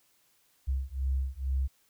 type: beating tone pair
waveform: sine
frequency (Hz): 65.41 / 67.61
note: C2 / C#2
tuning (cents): 0 / -43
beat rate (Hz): 2.2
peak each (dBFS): -31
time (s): 0.67-1.68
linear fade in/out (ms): 20
effects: white hiss -68 dBFS RMS until 1.89 s